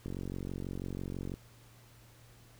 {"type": "click train", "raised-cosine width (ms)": 3, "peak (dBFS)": -26, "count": 60, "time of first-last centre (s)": [0.06, 1.34], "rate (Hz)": 46.1, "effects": ["added 117 Hz sine -58 dBFS peak until 2.59 s", "pink hiss -61 dBFS RMS until 2.59 s"]}